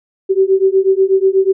sine beating tone pair, 380 / 388.2 Hz, F#4 / G4, +46 / -17 cents, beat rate 8.2 Hz, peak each -12 dBFS, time 0.29-1.53 s, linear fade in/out 20 ms, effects none

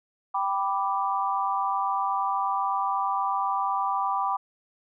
sine chord, G major, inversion none, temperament equal, 784 / 987.8 / 1174.7 Hz, G5 / B5 / D6, 0 / 0 / 0 cents, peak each -28 dBFS, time 0.34-4.37 s, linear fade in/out 10 ms, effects none

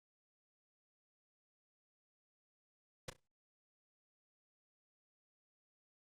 pink noise with echo, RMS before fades -42 dBFS, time 3.08-3.1 s, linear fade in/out 5 ms, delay 33 ms, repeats 3, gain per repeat -12 dB, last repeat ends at 3.199 s, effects low-pass 8000 Hz 12 dB/octave + Opus 48 kbps

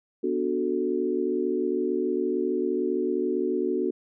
sine chord, B minor seventh, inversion none, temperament equal with one note detuned, 246.9 / 293.7 / 368.9 / 440 Hz, B3 / D4 / F#4 / A4, 0 / 0 / -5 / 0 cents, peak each -31 / -30 / -26 / -31 dBFS, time 0.23-3.91 s, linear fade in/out 10 ms, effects none

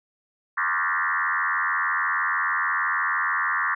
sine tone with frequency modulation, 1471 Hz, F#6, 11 cents flat, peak -21 dBFS, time 0.57-3.75 s, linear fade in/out 10 ms, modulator 86.3 Hz, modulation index 5, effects none

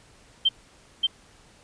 sine tone with echo, 3136 Hz, G7, in tune, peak -16 dBFS, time 0.45-0.49 s, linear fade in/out 10 ms, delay 580 ms, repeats 1, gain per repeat -2 dB, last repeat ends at 1.07 s, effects pink hiss -55 dBFS RMS until 1.63 s + resampled to 22050 Hz

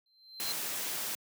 triangle tone with exponential growth, 4113 Hz, C8, 30 cents flat, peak -31 dBFS, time 0.06-0.52 s, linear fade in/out 2 ms, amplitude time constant 100 ms
white noise, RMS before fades -36 dBFS, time 0.4-1.15 s, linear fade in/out 0 ms
effects high-pass 150 Hz 12 dB/octave

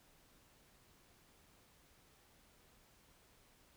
silence, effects pink hiss -68 dBFS RMS until 3.76 s

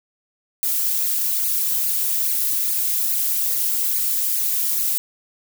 violet noise with flanger, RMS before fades -21 dBFS, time 0.63-4.98 s, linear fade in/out 0 ms, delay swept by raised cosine 0.44 to 4.74 ms, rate 2.4 Hz, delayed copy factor +0.95, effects none

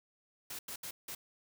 white noise bursts at uneven times, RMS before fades -43 dBFS, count 4, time 0.5-0.59 / 0.68-0.76 / 0.83-0.91 / 1.08-1.15 s, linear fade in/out 5 ms, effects none

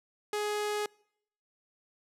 sawtooth tone, 418.1 Hz, G#4, 12 cents sharp, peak -26 dBFS, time 0.33-0.86 s, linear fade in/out 2 ms, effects noise-tail reverb RT60 0.7 s tail -26 dB re dry + low-pass 12000 Hz 12 dB/octave

